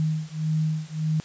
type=beating tone pair; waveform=sine; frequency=155.56 / 157.26 Hz; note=D#3 / D#3; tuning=0 / +19 cents; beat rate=1.7 Hz; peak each=-26 dBFS; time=0-1.2 s; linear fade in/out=0 ms; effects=white hiss -47 dBFS RMS until 1.24 s + resampled to 16000 Hz